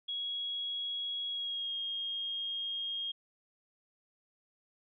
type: tone with pitch glide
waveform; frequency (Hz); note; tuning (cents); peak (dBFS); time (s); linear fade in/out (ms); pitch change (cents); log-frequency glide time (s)
sine; 3322 to 3246; G#7 to G#7; 0 to -40; -34; 0.08-3.12; 10; -40; 1.29-1.75
effects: none